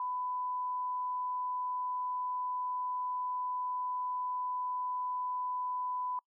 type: tone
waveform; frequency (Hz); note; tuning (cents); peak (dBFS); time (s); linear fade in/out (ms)
sine; 999; B5; +20; -33; 0-6.19; 2
effects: noise-tail reverb RT60 0.1 s tail -25 dB re dry